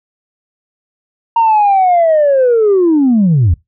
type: linear sweep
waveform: sine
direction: down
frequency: 932.3 to 75 Hz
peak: -5 dBFS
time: 1.36-3.54 s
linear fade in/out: 5 ms
effects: noise-tail reverb RT60 0.2 s tail -23 dB re dry + tanh soft clip ceiling -4 dBFS